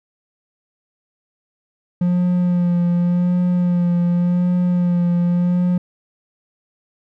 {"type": "tone with vibrato", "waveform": "triangle", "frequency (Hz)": 176.4, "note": "F3", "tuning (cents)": 18, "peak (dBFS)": -12, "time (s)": [2.01, 5.78], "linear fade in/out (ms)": 5, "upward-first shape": "sine", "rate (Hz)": 0.88, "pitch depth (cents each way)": 23, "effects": []}